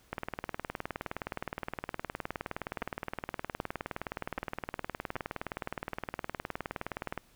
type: two click trains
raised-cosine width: 0.5 ms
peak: -19 / -19 dBFS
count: 4 / 137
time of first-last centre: 2.82-5.164 / 0.13-7.177 s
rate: 1.28 / 19.3 Hz
effects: pink hiss -64 dBFS RMS until 7.35 s